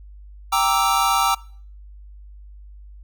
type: chord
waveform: square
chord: E half-diminished seventh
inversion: first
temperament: equal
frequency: 784 / 932.3 / 1174.7 / 1318.5 Hz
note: G5 / Bb5 / D6 / E6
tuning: 0 / 0 / 0 / 0 cents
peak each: -23 / -23 / -24 / -22 dBFS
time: 0.52-1.35 s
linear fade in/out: 10 ms
effects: noise-tail reverb RT60 0.5 s tail -23 dB re dry + added 50 Hz sine -39 dBFS peak until 3.03 s